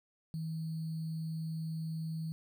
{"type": "tone with sample-and-hold", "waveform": "sine", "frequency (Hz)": 160.6, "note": "E3", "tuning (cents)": -45, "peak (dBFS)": -35, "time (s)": [0.34, 2.32], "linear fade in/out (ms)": 0, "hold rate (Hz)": 4410, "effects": []}